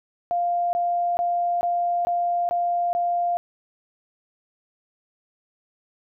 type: tone bursts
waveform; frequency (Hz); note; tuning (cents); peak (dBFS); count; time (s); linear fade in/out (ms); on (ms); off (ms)
sine; 698.5; F5; 0; -20; 7; 0.31-3.37; 0; 420; 20
effects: none